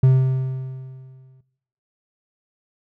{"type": "tone with exponential decay", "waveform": "triangle", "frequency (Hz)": 130.81, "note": "C3", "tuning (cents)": 0, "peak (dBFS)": -7, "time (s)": [0.03, 1.41], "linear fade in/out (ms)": 5, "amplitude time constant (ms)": 300, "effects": ["noise-tail reverb RT60 0.8 s tail -19 dB re dry"]}